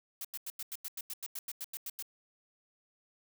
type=noise bursts; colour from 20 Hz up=blue; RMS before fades=-40 dBFS; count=15; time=0.21-2.025 s; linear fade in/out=2 ms; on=37 ms; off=90 ms; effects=none